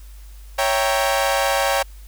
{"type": "chord", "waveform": "sawtooth", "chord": "C# diminished seventh", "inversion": "none", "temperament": "equal", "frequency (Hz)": [554.4, 659.3, 784, 932.3], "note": ["C#5", "E5", "G5", "Bb5"], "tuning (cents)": [0, 0, 0, 0], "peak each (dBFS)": [-17, -22, -18, -22], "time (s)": [0.58, 1.83], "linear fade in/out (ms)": 10, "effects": ["added 50 Hz sine -37 dBFS peak until 2.07 s", "white hiss -52 dBFS RMS until 2.07 s"]}